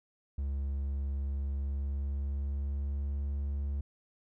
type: tone with pitch glide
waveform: triangle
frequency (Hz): 69.3 to 70.59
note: C#2 to C#2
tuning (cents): 0 to +32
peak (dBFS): -29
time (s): 0.38-3.81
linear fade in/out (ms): 5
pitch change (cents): +32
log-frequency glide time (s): 1.46-3.36
effects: none